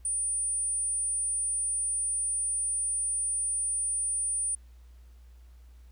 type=tone; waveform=sine; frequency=9300 Hz; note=D9; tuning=18 cents flat; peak=-27 dBFS; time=0.05-4.55 s; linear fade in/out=2 ms; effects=added 60 Hz sine -49 dBFS peak until 5.91 s + pink hiss -68 dBFS RMS until 5.91 s